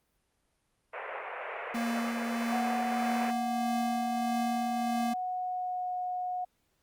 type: band-pass noise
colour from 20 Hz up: pink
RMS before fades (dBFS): -39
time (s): 0.93-3.31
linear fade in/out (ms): 10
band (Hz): 450 to 2500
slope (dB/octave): 48
type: tone with tremolo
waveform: square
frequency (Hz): 233.1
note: A#3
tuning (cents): 0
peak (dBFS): -30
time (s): 1.74-5.14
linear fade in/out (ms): 10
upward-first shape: triangle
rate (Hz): 1.6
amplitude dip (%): 35
type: tone with pitch glide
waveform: sine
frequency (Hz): 740 to 727.3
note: F#5 to F#5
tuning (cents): 0 to -30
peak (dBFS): -31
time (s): 2.52-6.45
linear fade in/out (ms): 10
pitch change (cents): -30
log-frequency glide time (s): 4.61-5.94
effects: pink hiss -75 dBFS RMS until 6.82 s + Opus 32 kbps